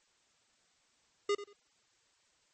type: tone with echo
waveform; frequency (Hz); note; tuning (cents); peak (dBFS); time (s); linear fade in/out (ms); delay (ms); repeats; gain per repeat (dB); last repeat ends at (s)
square; 407.8; G#4; -32; -28; 1.29-1.35; 5; 91; 2; -14; 1.532
effects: white hiss -71 dBFS RMS until 2.53 s + MP3 32 kbps